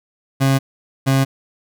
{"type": "tone pair in turn", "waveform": "30% pulse", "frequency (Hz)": [135.3, 134.82], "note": ["C#3", "C#3"], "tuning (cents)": [-42, -48], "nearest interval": "unison", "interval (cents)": 6, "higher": "first", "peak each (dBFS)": -10, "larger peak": "neither", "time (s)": [[0.4, 0.59], [1.06, 1.25]], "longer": "neither", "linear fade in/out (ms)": 20, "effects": []}